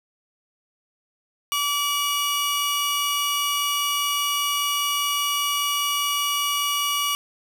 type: tone pair together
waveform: sawtooth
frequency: 1151 / 2900 Hz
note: D6 / F#7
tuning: -35 / -35 cents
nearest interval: octave + major third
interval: 1600 cents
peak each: -21 dBFS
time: 1.52-7.15 s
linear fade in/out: 0 ms
effects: none